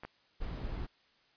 clicks, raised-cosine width 0.5 ms, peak -29 / -27 dBFS, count 2, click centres 0.035 / 0.05 s
brown noise, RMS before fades -38 dBFS, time 0.4-0.87 s, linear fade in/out 20 ms
effects white hiss -68 dBFS RMS until 1.36 s + resampled to 11025 Hz

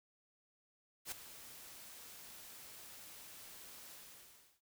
white noise with ADSR envelope, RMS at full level -41 dBFS, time 1.05-4.61 s, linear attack 67 ms, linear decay 9 ms, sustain -13 dB, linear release 690 ms, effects none

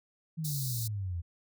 sine exponential sweep, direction down, 164.81 to 82.41 Hz, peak -32 dBFS, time 0.37-1.22 s, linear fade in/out 20 ms
white band-stop noise, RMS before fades -38 dBFS, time 0.44-0.88 s, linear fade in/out 10 ms, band 220 to 3800 Hz, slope 96 dB/octave
effects none

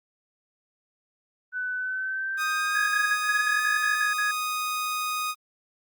sine tone with pitch glide, 1500 to 1723 Hz, F#6 to A6, +23 to -37 cents, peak -27 dBFS, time 1.52-4.09 s, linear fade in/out 50 ms, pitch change +240 cents, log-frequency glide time 1.76-3.62 s
sawtooth tone, 1244.5 Hz, D#6, in tune, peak -23 dBFS, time 2.37-5.35 s, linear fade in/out 50 ms
sine tone bursts, 1670 Hz, G#6, 9 cents sharp, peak -24 dBFS, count 9, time 2.75-4.312 s, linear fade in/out 5 ms, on 130 ms, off 49 ms
effects Opus 24 kbps

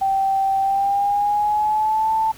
sine tone with pitch glide, 778 to 883.4 Hz, G5 to A5, -13 to +7 cents, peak -16 dBFS, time 0.01-2.32 s, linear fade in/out 10 ms, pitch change +220 cents, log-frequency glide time 0.61-2.12 s, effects pink hiss -44 dBFS RMS until 2.37 s

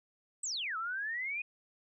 sine exponential two-way sweep, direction down then up, 8372 to 1278 to 2504 Hz, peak -34 dBFS, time 0.43-1.42 s, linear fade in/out 5 ms, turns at 0.77 s, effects none

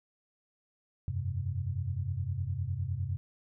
sine chord, F suspended second, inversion none, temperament equal with one note detuned, 87.31 / 97.1 / 130.81 Hz, F2 / G2 / C3, 0 / -16 / 0 cents, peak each -36 / -34 / -36 dBFS, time 1.08-3.17 s, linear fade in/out 0 ms, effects none

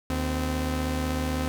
sawtooth tone pair together, 76 / 257.8 Hz, D#2 / C4, -40 / -26 cents, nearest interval octave + major sixth, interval 2114 cents, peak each -24 / -25 dBFS, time 0.1-1.48 s, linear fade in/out 0 ms, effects none

